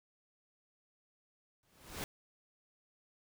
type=noise with exponential growth; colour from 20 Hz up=pink; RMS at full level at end=-38 dBFS; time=1.63-2.04 s; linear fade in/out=1 ms; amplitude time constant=88 ms; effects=none